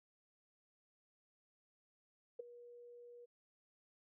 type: tone with ADSR envelope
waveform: sine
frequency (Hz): 480.5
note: B4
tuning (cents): -48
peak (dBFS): -38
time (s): 2.39-3.26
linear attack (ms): 8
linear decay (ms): 11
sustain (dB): -16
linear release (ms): 17
effects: none